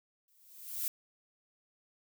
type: noise with exponential growth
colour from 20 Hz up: violet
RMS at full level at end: -32 dBFS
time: 0.28-0.88 s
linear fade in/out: 1 ms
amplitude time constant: 130 ms
effects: none